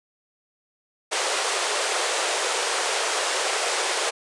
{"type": "band-pass noise", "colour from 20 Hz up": "pink", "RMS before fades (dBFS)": -25, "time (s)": [1.11, 4.11], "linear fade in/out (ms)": 20, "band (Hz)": [400, 9700], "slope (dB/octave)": 48, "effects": ["resampled to 24000 Hz"]}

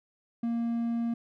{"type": "tone", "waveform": "triangle", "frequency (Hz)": 233.1, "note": "A#3", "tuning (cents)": 0, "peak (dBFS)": -25, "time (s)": [0.43, 1.14], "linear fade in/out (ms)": 5, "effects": []}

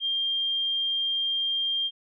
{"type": "tone", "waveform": "sine", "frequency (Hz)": 3196, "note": "G7", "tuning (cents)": 33, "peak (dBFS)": -24, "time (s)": [0, 1.91], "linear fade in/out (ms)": 50, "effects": []}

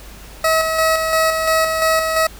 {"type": "tone with tremolo", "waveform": "20% pulse", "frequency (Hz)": 642, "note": "E5", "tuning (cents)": -46, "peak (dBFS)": -8, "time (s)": [0.44, 2.27], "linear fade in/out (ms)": 5, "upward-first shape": "square", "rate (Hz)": 2.9, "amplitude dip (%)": 40, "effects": ["added 50 Hz sine -38 dBFS peak until 2.39 s", "pink hiss -40 dBFS RMS until 2.39 s"]}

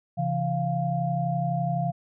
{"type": "tone cluster", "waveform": "sine", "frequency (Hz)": [135.8, 167.7, 697], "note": ["C#3", "E3", "F5"], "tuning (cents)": [-35, 30, -4], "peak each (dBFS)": -28, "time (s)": [0.17, 1.92], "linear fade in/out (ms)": 20, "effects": []}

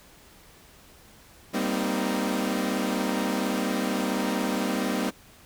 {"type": "chord", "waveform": "sawtooth", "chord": "C minor seventh", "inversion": "second", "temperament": "equal with one note detuned", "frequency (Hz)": [196, 233.1, 257.4, 311.1], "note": ["G3", "Bb3", "C4", "Eb4"], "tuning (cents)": [0, 0, -28, 0], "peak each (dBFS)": [-26, -27, -26, -28], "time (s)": [1.53, 5.11], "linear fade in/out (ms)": 20, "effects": ["pink hiss -53 dBFS RMS until 5.45 s"]}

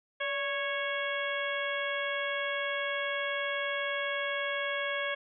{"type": "harmonic tone with a mistuned harmonic", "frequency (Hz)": 552, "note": "C#5", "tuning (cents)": -7, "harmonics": [1, 2, 3, 4, 5, 6], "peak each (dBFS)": [-35, -39, -35, -37, -42, -40], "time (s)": [0.2, 5.15], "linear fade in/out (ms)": 10, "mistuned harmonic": 1, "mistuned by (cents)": 63, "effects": []}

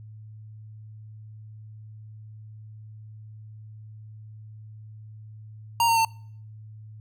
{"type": "tone with pitch steps", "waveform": "square", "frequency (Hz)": [932, 917, 902.3], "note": ["A#5", "A#5", "A5"], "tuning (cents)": [-1, -29, 43], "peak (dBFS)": -19, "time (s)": [5.8, 6.049], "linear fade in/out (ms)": 2, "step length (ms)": 83, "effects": ["noise-tail reverb RT60 0.6 s tail -26 dB re dry", "added 108 Hz sine -41 dBFS peak until 7 s"]}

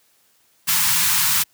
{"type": "band-stop noise", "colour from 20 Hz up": "white", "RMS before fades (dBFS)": -18, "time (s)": [0.67, 1.44], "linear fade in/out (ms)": 20, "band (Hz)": [200, 860], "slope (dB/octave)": 96, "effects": ["white hiss -60 dBFS RMS until 1.53 s", "high-pass 80 Hz 12 dB/octave"]}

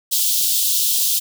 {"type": "high-pass noise", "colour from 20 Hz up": "white", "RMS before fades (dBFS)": -18, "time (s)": [0.11, 1.2], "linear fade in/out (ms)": 20, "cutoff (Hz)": 3100, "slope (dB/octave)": 48, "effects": []}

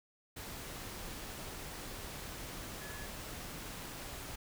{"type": "tone in noise", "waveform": "sine", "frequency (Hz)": 1700, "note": "G#6", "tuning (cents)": 40, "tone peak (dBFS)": -49, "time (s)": [2.81, 3.06], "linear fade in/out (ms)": 10, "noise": "pink", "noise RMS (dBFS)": -45, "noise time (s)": [0.36, 4.36], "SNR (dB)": -7, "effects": []}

